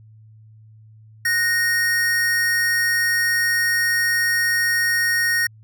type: tone pair together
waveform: square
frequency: 1470 / 1857.4 Hz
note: F#6 / A#6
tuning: -12 / -7 cents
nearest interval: major third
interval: 405 cents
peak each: -29 / -18 dBFS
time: 1.25-5.47 s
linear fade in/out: 5 ms
effects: added 109 Hz sine -44 dBFS peak until 5.63 s